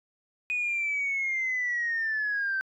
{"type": "linear sweep", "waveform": "sine", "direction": "down", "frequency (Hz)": [2489, 1540], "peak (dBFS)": -25, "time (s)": [0.5, 2.61], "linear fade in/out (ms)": 0, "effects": ["tanh soft clip ceiling -22 dBFS"]}